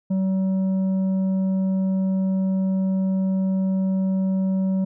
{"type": "tone with tanh clipping", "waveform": "sine", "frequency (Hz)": 190, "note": "F#3", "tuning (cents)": 46, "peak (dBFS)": -20, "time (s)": [0.1, 4.85], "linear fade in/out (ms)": 10, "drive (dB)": 6, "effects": []}